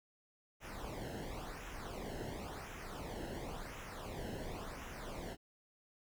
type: noise with flanger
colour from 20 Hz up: brown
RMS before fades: -45 dBFS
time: 0.6-5.37 s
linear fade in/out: 50 ms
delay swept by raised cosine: 0.22 to 0.86 ms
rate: 0.94 Hz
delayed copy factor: -0.75
effects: none